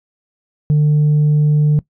sine tone, 150 Hz, D3, 37 cents sharp, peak -7 dBFS, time 0.7-1.79 s, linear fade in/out 0 ms, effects noise-tail reverb RT60 0.1 s tail -21 dB re dry + tanh soft clip ceiling -8 dBFS

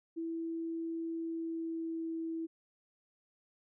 sine tone with pitch glide, 329.6 to 326.9 Hz, E4 to E4, 0 to -14 cents, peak -35 dBFS, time 0.16-2.47 s, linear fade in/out 20 ms, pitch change -14 cents, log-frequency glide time 1.14-2.15 s, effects none

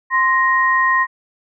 sine tone pair together, 1046.5 / 1872.2 Hz, C6 / A#6, 0 / +7 cents, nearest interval minor seventh, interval 1007 cents, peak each -15 dBFS, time 0.1-1.07 s, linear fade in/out 50 ms, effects none

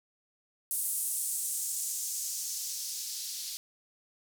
violet noise with band-pass filter sweep, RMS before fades -35 dBFS, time 0.71-3.57 s, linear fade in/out 0 ms, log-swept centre 10000 to 4400 Hz, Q 1.9, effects none

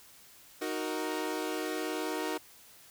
sawtooth chord, D# minor, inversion none, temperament equal, 311.1 / 370 / 466.2 Hz, D#4 / F#4 / A#4, 0 / 0 / 0 cents, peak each -32 / -33 / -34 dBFS, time 0.61-2.38 s, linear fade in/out 10 ms, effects white hiss -56 dBFS RMS until 2.9 s

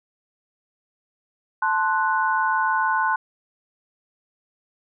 sine chord, F# diminished, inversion first, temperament equal, 880 / 1046.5 / 1480 Hz, A5 / C6 / F#6, 0 / 0 / 0 cents, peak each -23 dBFS, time 1.62-3.16 s, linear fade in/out 5 ms, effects none

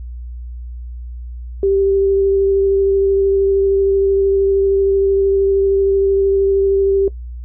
sine tone with vibrato, 392 Hz, G4, in tune, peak -11 dBFS, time 1.63-7.08 s, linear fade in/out 2 ms, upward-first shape sine, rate 13 Hz, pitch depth 10 cents each way, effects noise-tail reverb RT60 0.1 s tail -18 dB re dry + added 60 Hz sine -26 dBFS peak until 7.44 s

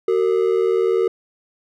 triangle ring-modulated tone, 415.3 Hz, G#4, in tune, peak -10 dBFS, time 0.08-1.08 s, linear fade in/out 2 ms, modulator 40.1 Hz, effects none

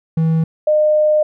triangle / sine tone pair in turn, 161.6 / 609 Hz, E3 / D#5, -34 / -37 cents, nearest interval octave + major seventh, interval 2297 cents, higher second, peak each -10 dBFS, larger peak neither, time 0.17-0.44 / 0.67-1.23 s, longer second, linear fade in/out 5 ms, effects none

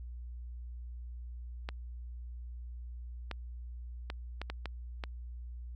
clicks, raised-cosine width 0.3 ms, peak -22 dBFS, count 7, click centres 1.689 / 3.313 / 4.101 / 4.416 / 4.5 / 4.657 / 5.038 s, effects added 60 Hz sine -41 dBFS peak until 5.75 s

